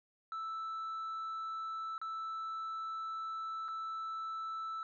sine tone with dropouts, 1318.5 Hz, E6, in tune, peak -35 dBFS, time 0.32-4.83 s, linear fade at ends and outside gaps 1 ms, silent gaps 1.98-2.015 / 3.682-3.686 s, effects tanh soft clip ceiling -37 dBFS

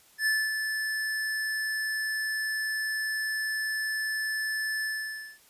square tone with ADSR envelope, 1745 Hz, A6, 15 cents flat, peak -23 dBFS, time 0.18-5.39 s, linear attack 84 ms, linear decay 240 ms, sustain -6 dB, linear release 550 ms, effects white hiss -59 dBFS RMS until 5.49 s + resampled to 32000 Hz

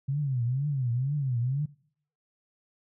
sine tone with vibrato, 132 Hz, C3, 16 cents sharp, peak -25 dBFS, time 0.08-1.66 s, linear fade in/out 10 ms, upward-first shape triangle, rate 2.1 Hz, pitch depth 230 cents each way, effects noise-tail reverb RT60 0.6 s tail -22 dB re dry

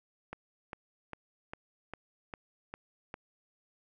click train, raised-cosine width 0.5 ms, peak -25 dBFS, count 8, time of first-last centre 0.33-3.141 s, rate 2.49 Hz, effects none

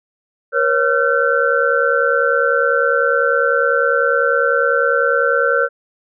sine tone cluster, 477 / 547 / 1370 / 1524 Hz, A#4 / C#5 / F6 / G6, +40 / -23 / -34 / -49 cents, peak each -18 dBFS, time 0.52-5.69 s, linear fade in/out 50 ms, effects none

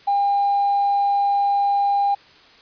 triangle tone with hard clipping, 804 Hz, G5, 44 cents sharp, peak -16 dBFS, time 0.07-2.15 s, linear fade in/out 10 ms, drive 3 dB, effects white hiss -49 dBFS RMS until 2.61 s + resampled to 11025 Hz

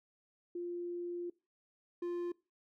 sine / triangle tone pair in turn, 349.2 / 349.2 Hz, F4 / F4, 0 / 0 cents, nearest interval unison, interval 0 cents, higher neither, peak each -37 / -33 dBFS, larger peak second, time 0.55-1.3 / 2.02-2.32 s, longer first, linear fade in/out 5 ms, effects noise-tail reverb RT60 0.3 s tail -23 dB re dry

